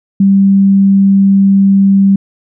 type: tone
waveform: sine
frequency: 196 Hz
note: G3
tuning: in tune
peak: -4 dBFS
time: 0.2-2.16 s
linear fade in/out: 5 ms
effects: none